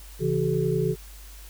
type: tone cluster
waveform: sine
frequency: 137 / 166.6 / 376.6 / 429.1 Hz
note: C#3 / E3 / F#4 / A4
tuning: -20 / +19 / +31 / -43 cents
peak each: -27 dBFS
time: 0.19-0.96 s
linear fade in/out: 50 ms
effects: added 50 Hz sine -42 dBFS peak until 1.49 s + white hiss -49 dBFS RMS until 1.49 s